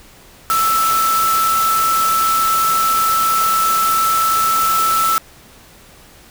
sine tone in noise, 1318.5 Hz, E6, in tune, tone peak -13 dBFS, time 0.5-5.18 s, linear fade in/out 0 ms, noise white, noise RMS -22 dBFS, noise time 0.5-5.18 s, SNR +6 dB, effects pink hiss -44 dBFS RMS until 6.3 s

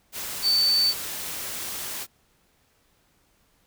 sine tone in noise, 4539 Hz, C#8, 40 cents sharp, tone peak -18 dBFS, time 0.42-0.94 s, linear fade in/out 50 ms, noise white, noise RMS -33 dBFS, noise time 0.12-2.07 s, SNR +12 dB, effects pink hiss -65 dBFS RMS until 3.66 s

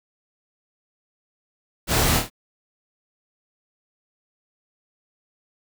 pink noise with echo, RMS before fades -21 dBFS, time 1.87-2.22 s, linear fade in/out 50 ms, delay 27 ms, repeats 3, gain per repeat -5 dB, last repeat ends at 2.301 s, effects none

